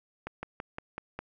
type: slowing click train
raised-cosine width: 0.5 ms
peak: -21 dBFS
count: 6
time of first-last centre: 0.27-1.19 s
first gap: 160 ms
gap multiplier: 1.07
effects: none